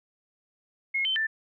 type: tone with pitch steps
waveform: sine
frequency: 2161 / 3084 / 1772 Hz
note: C#7 / G7 / A6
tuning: -45 / -29 / +12 cents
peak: -24 dBFS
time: 0.94-1.27 s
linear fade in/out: 10 ms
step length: 110 ms
effects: none